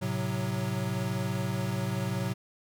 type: chord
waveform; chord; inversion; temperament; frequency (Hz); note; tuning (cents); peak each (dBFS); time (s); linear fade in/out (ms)
square; F# diminished; first; equal; 110 / 130.81 / 185; A2 / C3 / F#3; 0 / 0 / 0; -34; 0.01-2.34; 20
effects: none